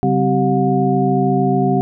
sine tone cluster, 138 / 191.4 / 259.8 / 387.4 / 720 Hz, C#3 / G3 / C4 / G4 / F#5, -7 / -41 / -12 / -20 / -47 cents, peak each -19 dBFS, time 0.03-1.81 s, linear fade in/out 0 ms, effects none

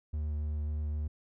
triangle tone with vibrato, 75.3 Hz, D2, 44 cents sharp, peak -29 dBFS, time 0.13-1.08 s, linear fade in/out 10 ms, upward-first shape triangle, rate 7.6 Hz, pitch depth 10 cents each way, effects none

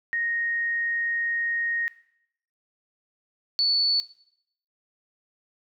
sine tone pair in turn, 1864.7 / 4456 Hz, A#6 / C#8, 0 / +8 cents, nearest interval octave + minor third, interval 1508 cents, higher second, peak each -24 / -19 dBFS, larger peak second, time 0.13-1.88 / 3.59-4 s, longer first, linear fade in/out 0 ms, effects noise-tail reverb RT60 0.7 s tail -17 dB re dry

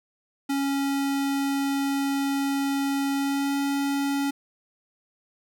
square tone with pitch glide, 277 to 279.4 Hz, C#4 to C#4, -1 to +14 cents, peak -24 dBFS, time 0.49-4.31 s, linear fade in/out 10 ms, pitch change +15 cents, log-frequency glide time 3.15-3.55 s, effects 10-bit

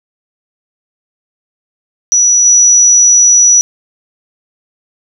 sine tone with level steps, 5880 Hz, F#8, 12 cents flat, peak -5 / -3 dBFS, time 2.12-3.61 s, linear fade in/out 0 ms, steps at 2.45 s, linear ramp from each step 10 ms, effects none

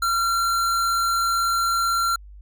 square tone, 1369 Hz, F6, 35 cents flat, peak -20 dBFS, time 0.02-2.16 s, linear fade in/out 5 ms, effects added 50 Hz sine -40 dBFS peak until 2.41 s

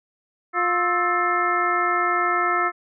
harmonic tone with a mistuned harmonic, 353.5 Hz, F4, 21 cents sharp, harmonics 1 / 2 / 3 / 4 / 5 / 6, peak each -28 / -27 / -29 / -21 / -27 / -29 dBFS, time 0.53-2.72 s, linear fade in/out 50 ms, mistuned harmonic 4, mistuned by -130 cents, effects none

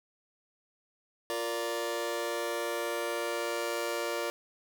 sawtooth chord, Bb major, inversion second, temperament just, 349.6 / 466.2 / 582.7 Hz, F4 / Bb4 / D5, +2 / 0 / -14 cents, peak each -33 / -32 / -31 dBFS, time 1.3-4.3 s, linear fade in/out 0 ms, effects none

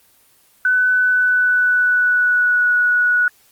sine tone with pitch glide, 1501 to 1465.9 Hz, F#6 to F#6, +24 to -17 cents, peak -12 dBFS, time 0.65-3.28 s, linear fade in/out 2 ms, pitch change -41 cents, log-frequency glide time 0.97-2.73 s, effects white hiss -54 dBFS RMS until 3.51 s + Opus 24 kbps

